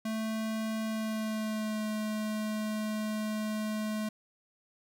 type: tone with pitch glide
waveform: square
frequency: 220.1 to 214.8 Hz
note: A3 to A3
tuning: +1 to -41 cents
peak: -32 dBFS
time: 0.05-4.09 s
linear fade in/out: 5 ms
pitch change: -42 cents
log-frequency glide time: 0.85-1.87 s
effects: none